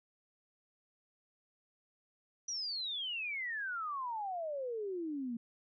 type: exponential sweep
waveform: sine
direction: down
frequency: 5920 to 226.3 Hz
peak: -36 dBFS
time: 2.48-5.37 s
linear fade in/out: 5 ms
effects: none